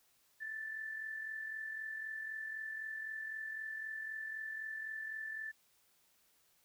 sine tone with amplitude modulation, 1760 Hz, A6, in tune, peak -38 dBFS, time 0.4-5.52 s, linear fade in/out 20 ms, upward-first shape sine, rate 43.9 Hz, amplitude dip 50%, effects white hiss -72 dBFS RMS until 6.64 s

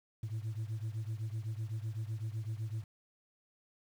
sine beating tone pair, 107.1 / 115 Hz, A2 / A#2, -46 / -23 cents, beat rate 7.9 Hz, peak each -36 / -38 dBFS, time 0.23-2.84 s, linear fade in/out 5 ms, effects tanh soft clip ceiling -33 dBFS + 10-bit

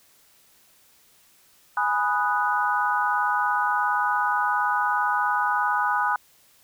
sine chord, G# minor seventh, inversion none, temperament equal, 830.6 / 987.8 / 1244.5 / 1480 Hz, G#5 / B5 / D#6 / F#6, 0 / 0 / 0 / 0 cents, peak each -26 dBFS, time 1.77-6.16 s, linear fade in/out 2 ms, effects white hiss -58 dBFS RMS until 6.63 s

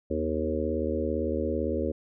harmonic tone with a mistuned harmonic, 77.78 Hz, D#2, in tune, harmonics 1 / 3 / 4 / 5 / 6 / 7, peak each -33 / -33 / -33 / -33 / -33 / -33 dBFS, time 0.1-1.92 s, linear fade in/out 10 ms, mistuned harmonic 3, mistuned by +29 cents, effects none

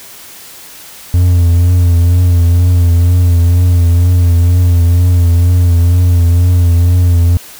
triangle tone with vibrato, 87.3 Hz, F2, in tune, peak -3 dBFS, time 1.14-7.37 s, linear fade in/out 0 ms, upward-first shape triangle, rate 2.1 Hz, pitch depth 49 cents each way, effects white hiss -33 dBFS RMS until 7.59 s

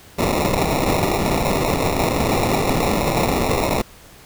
white noise with sample-and-hold, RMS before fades -19 dBFS, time 0.18-3.82 s, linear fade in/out 10 ms, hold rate 1575 Hz, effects pink hiss -45 dBFS RMS until 4.25 s

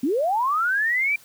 sine linear sweep, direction up, 236.3 to 2375 Hz, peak -19 dBFS, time 0.03-1.16 s, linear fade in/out 5 ms, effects white hiss -51 dBFS RMS until 1.24 s

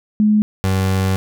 sine / 30% pulse tone pair in turn, 211.9 / 95.21 Hz, G#3 / G2, +35 / -50 cents, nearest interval octave + major second, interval 1385 cents, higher first, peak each -10 / -12 dBFS, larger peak first, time 0.2-0.42 / 0.64-1.16 s, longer second, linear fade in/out 0 ms, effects none

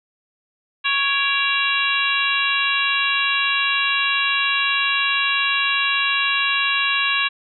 harmonic tone with a mistuned harmonic, 554.4 Hz, C#5, in tune, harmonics 2 / 3 / 4 / 5 / 6 / 7, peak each -25 / -24 / -25 / -21 / -27 / -27 dBFS, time 0.84-7.29 s, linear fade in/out 20 ms, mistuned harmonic 4, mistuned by +85 cents, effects none

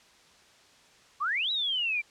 sine exponential two-way sweep, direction up then down, 1080 to 3951 to 2309 Hz, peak -26 dBFS, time 1.2-2.02 s, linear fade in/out 20 ms, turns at 1.51 s, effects white hiss -58 dBFS RMS until 2.1 s + low-pass 6000 Hz 12 dB/octave

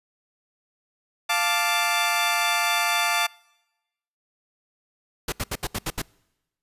15% pulse chord, D minor, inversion first, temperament equal, 698.5 / 880 / 1174.7 Hz, F5 / A5 / D6, 0 / 0 / 0 cents, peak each -19 dBFS, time 1.29-3.27 s, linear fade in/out 10 ms
pink noise bursts, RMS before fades -27 dBFS, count 7, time 5.28-6.019 s, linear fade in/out 5 ms, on 43 ms, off 73 ms
effects noise-tail reverb RT60 1.0 s tail -26 dB re dry + resampled to 32000 Hz

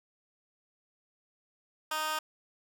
15% pulse tone with high-pass filter, 310 Hz, D#4, 6 cents flat, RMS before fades -33 dBFS, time 1.91-2.19 s, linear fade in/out 5 ms, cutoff 1200 Hz, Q 1.2, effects none

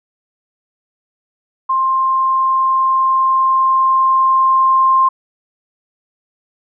sine tone with level ramp, 1055 Hz, C6, 14 cents sharp, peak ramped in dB -12 to -8 dBFS, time 1.69-5.09 s, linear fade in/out 10 ms, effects none

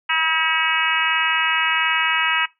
harmonic tone, 321.4 Hz, E4, 44 cents flat, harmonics 3 / 4 / 5 / 6 / 7 / 8 / 9, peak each -25 / -25 / -25 / -25 / -25 / -25 / -25 dBFS, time 0.09-2.46 s, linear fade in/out 10 ms, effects noise-tail reverb RT60 0.2 s tail -20 dB re dry

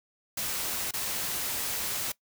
white noise with dropouts, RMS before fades -32 dBFS, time 0.37-2.12 s, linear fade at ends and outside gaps 5 ms, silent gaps 0.911-0.936 s, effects noise-tail reverb RT60 0.1 s tail -20 dB re dry

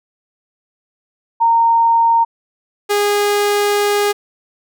sine / sawtooth tone pair in turn, 922 / 410.7 Hz, A#5 / G#4, -19 / -19 cents, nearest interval octave + major second, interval 1400 cents, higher first, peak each -9 dBFS, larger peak neither, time 1.4-2.25 / 2.89-4.13 s, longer second, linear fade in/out 20 ms, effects none

